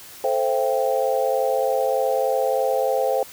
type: chord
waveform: sine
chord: A minor seventh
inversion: none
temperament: equal with one note detuned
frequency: 440 / 523.3 / 673.1 / 784 Hz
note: A4 / C5 / E5 / G5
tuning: 0 / 0 / +36 / 0 cents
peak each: -26 / -21 / -26 / -25 dBFS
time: 0.24-3.23 s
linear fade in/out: 2 ms
effects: white hiss -42 dBFS RMS until 3.32 s

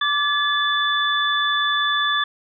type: tone cluster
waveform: sine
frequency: 1169 / 1715 / 3490 Hz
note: D6 / A6 / A7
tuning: -8 / -45 / -15 cents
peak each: -22 dBFS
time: 0.01-2.24 s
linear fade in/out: 5 ms
effects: none

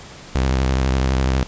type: tone with vibrato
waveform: sawtooth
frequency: 65.41 Hz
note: C2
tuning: in tune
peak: -12 dBFS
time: 0.35-1.43 s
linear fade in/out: 0 ms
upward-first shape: sine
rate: 12 Hz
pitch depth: 72 cents each way
effects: pink hiss -39 dBFS RMS until 1.47 s + resampled to 16000 Hz

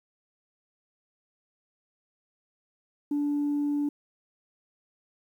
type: tone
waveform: sine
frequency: 290.4 Hz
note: D4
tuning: 19 cents flat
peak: -23 dBFS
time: 3.11-3.89 s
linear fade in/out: 5 ms
effects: tanh soft clip ceiling -22 dBFS + 10-bit

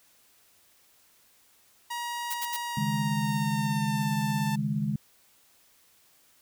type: tone with pitch glide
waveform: sawtooth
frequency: 952 to 888.2 Hz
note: A#5 to A5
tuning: +36 to +16 cents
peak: -28 dBFS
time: 1.9-4.56 s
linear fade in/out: 10 ms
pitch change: -120 cents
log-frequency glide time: 2.66-4.13 s
type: noise bursts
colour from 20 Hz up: blue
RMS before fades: -33 dBFS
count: 3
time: 2.3-2.568 s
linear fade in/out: 10 ms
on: 44 ms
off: 68 ms
type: chord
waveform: sine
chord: C# suspended second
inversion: none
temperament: equal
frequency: 138.59 / 155.56 / 207.7 Hz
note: C#3 / D#3 / G#3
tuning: 0 / 0 / 0 cents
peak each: -31 / -31 / -29 dBFS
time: 2.77-4.96 s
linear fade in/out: 5 ms
effects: white hiss -62 dBFS RMS until 6.41 s

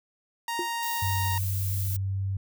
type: tone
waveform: sawtooth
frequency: 932.3 Hz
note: A#5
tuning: in tune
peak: -25 dBFS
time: 0.48-1.38 s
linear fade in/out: 2 ms
type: tone with exponential decay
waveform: sine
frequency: 351.1 Hz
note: F4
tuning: 9 cents sharp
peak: -25 dBFS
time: 0.59-0.71 s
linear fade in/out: 2 ms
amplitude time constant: 26 ms
type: noise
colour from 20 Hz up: violet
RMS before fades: -35 dBFS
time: 0.82-1.97 s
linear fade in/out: 10 ms
type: tone with pitch glide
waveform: sine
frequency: 96.1 to 96.99 Hz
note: G2 to G2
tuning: -34 to -18 cents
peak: -26 dBFS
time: 1.02-2.37 s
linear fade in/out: 5 ms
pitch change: +16 cents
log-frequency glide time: 1.6-2.2 s
effects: none

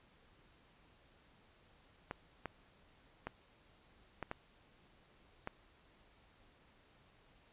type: clicks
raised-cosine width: 0.5 ms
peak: -25 dBFS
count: 6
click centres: 2.111 / 2.457 / 3.27 / 4.227 / 4.314 / 5.474 s
effects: pink hiss -67 dBFS RMS until 7.52 s + resampled to 8000 Hz

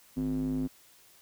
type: tone with band-pass filter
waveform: square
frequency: 51.91 Hz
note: G#1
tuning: in tune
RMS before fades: -31 dBFS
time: 0.16-0.68 s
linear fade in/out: 20 ms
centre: 240 Hz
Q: 6.5
effects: white hiss -59 dBFS RMS until 1.21 s

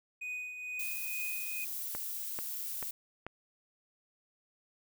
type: tone with tremolo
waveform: triangle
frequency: 2489 Hz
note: D#7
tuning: in tune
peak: -34 dBFS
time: 0.21-1.65 s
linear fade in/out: 10 ms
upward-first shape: triangle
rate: 2.2 Hz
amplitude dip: 55%
type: noise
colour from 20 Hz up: violet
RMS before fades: -39 dBFS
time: 0.79-2.91 s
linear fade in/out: 5 ms
type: click train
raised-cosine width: 0.5 ms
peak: -25 dBFS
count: 4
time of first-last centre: 1.95-3.266 s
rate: 2.28 Hz
effects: none

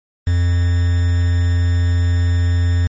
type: tone with quantisation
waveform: triangle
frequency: 87.31 Hz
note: F2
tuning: in tune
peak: -10 dBFS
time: 0.27-2.87 s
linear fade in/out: 0 ms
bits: 5
effects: MP3 32 kbps

